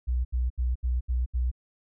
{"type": "tone bursts", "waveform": "sine", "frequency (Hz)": 61.74, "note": "B1", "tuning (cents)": 0, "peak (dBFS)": -23, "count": 6, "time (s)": [0.07, 1.515], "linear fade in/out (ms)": 20, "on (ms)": 180, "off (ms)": 73, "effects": []}